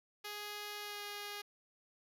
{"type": "tone with pitch glide", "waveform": "5% pulse", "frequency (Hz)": [415.3, 411], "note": ["G#4", "G#4"], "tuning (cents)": [0, -18], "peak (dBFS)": -31, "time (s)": [0.24, 1.42], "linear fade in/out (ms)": 10, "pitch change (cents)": -18, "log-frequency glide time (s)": [0.8, 1.02], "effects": []}